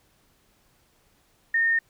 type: tone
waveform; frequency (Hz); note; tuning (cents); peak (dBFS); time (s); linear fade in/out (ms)
sine; 1831; A#6; -32; -19; 1.54-1.79; 5
effects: pink hiss -64 dBFS RMS until 1.89 s